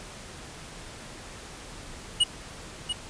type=tone with echo; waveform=square; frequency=2905 Hz; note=F#7; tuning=32 cents flat; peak=-18 dBFS; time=2.2-2.24 s; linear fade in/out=10 ms; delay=690 ms; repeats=1; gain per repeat=-9 dB; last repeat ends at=2.93 s; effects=pink hiss -43 dBFS RMS until 3.09 s + resampled to 22050 Hz